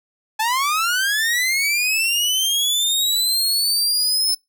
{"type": "linear sweep", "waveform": "sawtooth", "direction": "up", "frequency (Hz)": [851, 5274], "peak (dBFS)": -14, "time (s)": [0.39, 4.35], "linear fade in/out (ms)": 10, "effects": ["noise-tail reverb RT60 0.2 s tail -26 dB re dry"]}